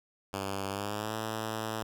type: tone with pitch glide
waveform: 5% pulse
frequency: 98 to 110 Hz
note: G2 to A2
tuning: 0 to 0 cents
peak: -22 dBFS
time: 0.33-1.83 s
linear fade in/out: 5 ms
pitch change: +200 cents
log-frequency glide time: 0.68-1.15 s
effects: none